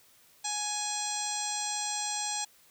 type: harmonic tone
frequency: 834 Hz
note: G#5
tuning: 7 cents sharp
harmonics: 1 / 2 / 3 / 4 / 5 / 6 / 7 / 8 / 9 / 10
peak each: -37 / -46 / -44 / -41 / -40 / -46 / -38 / -45 / -36 / -43 dBFS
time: 0.44-2.45 s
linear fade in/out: 10 ms
effects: white hiss -61 dBFS RMS until 2.7 s